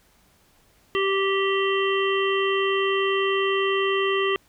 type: harmonic tone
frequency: 390 Hz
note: G4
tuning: 9 cents flat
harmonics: 1 / 3 / 5 / 7 / 8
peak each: -22 / -27 / -29 / -30 / -31 dBFS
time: 0.95-4.36 s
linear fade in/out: 0 ms
effects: pink hiss -60 dBFS RMS until 4.48 s